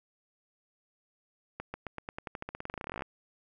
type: accelerating click train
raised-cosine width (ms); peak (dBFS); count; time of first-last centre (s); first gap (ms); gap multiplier
0.5; -22; 27; 1.6-3.022; 140; 0.91
effects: none